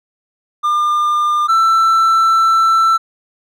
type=tone pair in turn; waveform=triangle; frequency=1202 / 1333.5 Hz; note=D6 / E6; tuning=+40 / +20 cents; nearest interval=major second; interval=180 cents; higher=second; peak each=-10 / -7 dBFS; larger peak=second; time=0.63-1.48 / 1.48-2.98 s; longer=second; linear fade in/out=20 ms; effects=none